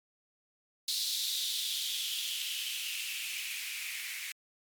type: noise with band-pass filter sweep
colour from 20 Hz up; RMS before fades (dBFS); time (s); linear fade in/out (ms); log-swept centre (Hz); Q
violet; -36; 0.88-4.32; 2; 4100 to 2100; 4.7
effects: MP3 96 kbps